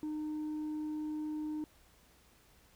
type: tone with tanh clipping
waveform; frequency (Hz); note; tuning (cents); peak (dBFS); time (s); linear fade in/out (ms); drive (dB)
sine; 305.6; D#4; -31; -36; 0.03-1.64; 0; 2
effects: added 60 Hz sine -68 dBFS peak until 2.75 s + pink hiss -65 dBFS RMS until 2.75 s

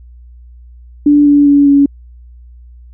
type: tone with pitch steps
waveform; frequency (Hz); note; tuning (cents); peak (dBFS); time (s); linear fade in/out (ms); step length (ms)
sine; 291.7 / 288.3 / 285 / 281.8; D4 / D4 / C#4 / C#4; -12 / -32 / +48 / +29; -4; 1.06-1.86; 5; 200
effects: added 60 Hz sine -34 dBFS peak until 2.93 s

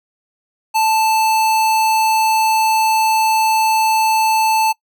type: tone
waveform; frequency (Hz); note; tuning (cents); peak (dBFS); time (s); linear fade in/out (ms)
square; 880; A5; 0; -13; 0.74-4.73; 20
effects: noise-tail reverb RT60 0.1 s tail -23 dB re dry

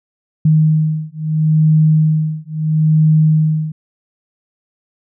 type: beating tone pair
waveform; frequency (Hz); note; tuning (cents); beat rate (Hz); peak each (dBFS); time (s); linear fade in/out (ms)
sine; 155.56 / 156.31; D#3 / D#3; 0 / +8; 0.75; -13; 0.45-3.72; 5
effects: none

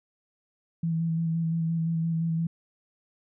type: tone with vibrato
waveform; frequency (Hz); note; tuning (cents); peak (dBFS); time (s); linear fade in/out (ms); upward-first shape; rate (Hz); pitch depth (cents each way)
sine; 164.4; E3; -4; -24; 0.83-2.47; 5; square; 5.8; 17
effects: none

